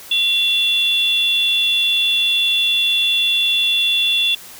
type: tone pair together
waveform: sine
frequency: 2739 / 3451 Hz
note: F7 / A7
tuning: -34 / -34 cents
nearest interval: major third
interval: 400 cents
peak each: -18 / -14 dBFS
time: 0.11-4.35 s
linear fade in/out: 5 ms
effects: tanh soft clip ceiling -8 dBFS + white hiss -38 dBFS RMS until 4.59 s